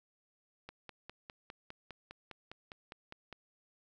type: click train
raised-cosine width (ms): 0.3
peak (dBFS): -30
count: 14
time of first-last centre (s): 0.69-3.327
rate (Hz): 4.93
effects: none